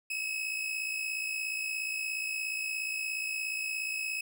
40% pulse tone pair together, 2556 / 2613 Hz, D#7 / E7, +46 / -16 cents, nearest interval unison, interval 38 cents, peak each -32 / -38 dBFS, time 0.1-4.21 s, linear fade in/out 5 ms, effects none

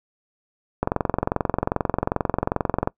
click train, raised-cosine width 1 ms, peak -6 dBFS, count 47, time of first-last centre 0.83-2.874 s, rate 22.5 Hz, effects noise-tail reverb RT60 0.1 s tail -23 dB re dry

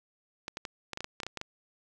clicks, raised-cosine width 0.2 ms, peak -19 dBFS, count 12, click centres 0.481 / 0.571 / 0.652 / 0.933 / 0.974 / 1.006 / 1.044 / 1.202 / 1.233 / 1.266 / 1.373 / 1.414 s, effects none

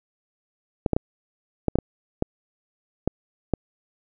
clicks, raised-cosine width 2 ms, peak -7 dBFS, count 9, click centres 0.862 / 0.933 / 0.965 / 1.683 / 1.756 / 1.787 / 2.224 / 3.076 / 3.537 s, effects none

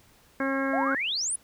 harmonic tone, 270.8 Hz, C#4, 40 cents flat, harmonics 1 / 2 / 3 / 4 / 5 / 6 / 7 / 8, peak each -28 / -31 / -40 / -35 / -37 / -32 / -44 / -39 dBFS, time 0.4-0.95 s, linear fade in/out 2 ms
sine exponential sweep, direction up, 622.3 to 10470 Hz, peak -26 dBFS, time 0.73-1.36 s, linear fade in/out 5 ms
effects pink hiss -59 dBFS RMS until 1.43 s

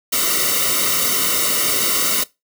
white noise with comb filter, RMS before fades -18 dBFS, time 0.12-2.24 s, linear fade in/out 10 ms, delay 1.2 ms, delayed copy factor -0.95, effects noise-tail reverb RT60 0.2 s tail -20 dB re dry

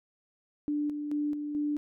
sine tone with tremolo, 295 Hz, D4, 8 cents sharp, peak -27 dBFS, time 0.68-1.77 s, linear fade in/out 0 ms, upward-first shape square, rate 2.3 Hz, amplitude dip 45%, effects none

